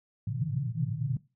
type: band-pass noise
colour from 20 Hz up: pink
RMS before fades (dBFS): -31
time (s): 0.27-1.17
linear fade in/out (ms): 5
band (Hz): 110 to 160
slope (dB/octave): 96
effects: noise-tail reverb RT60 0.3 s tail -21 dB re dry